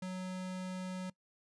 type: tone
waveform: square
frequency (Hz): 185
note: F#3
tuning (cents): 0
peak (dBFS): -39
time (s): 0.02-1.1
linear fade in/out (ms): 5
effects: noise-tail reverb RT60 0.1 s tail -22 dB re dry + resampled to 22050 Hz